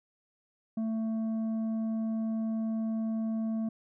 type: tone with tanh clipping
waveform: sine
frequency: 222.4 Hz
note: A3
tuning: 19 cents sharp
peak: -30 dBFS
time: 0.77-3.69 s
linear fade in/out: 5 ms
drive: 6 dB
effects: none